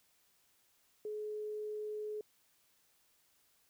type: tone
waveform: sine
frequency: 424.5 Hz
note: G#4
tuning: 38 cents sharp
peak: -38 dBFS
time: 1.05-2.21 s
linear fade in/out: 2 ms
effects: white hiss -72 dBFS RMS until 3.69 s